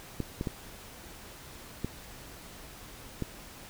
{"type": "clicks", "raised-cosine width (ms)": 3, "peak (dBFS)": -18, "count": 5, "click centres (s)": [0.203, 0.411, 0.472, 1.846, 3.223], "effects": ["pink hiss -48 dBFS RMS until 3.69 s"]}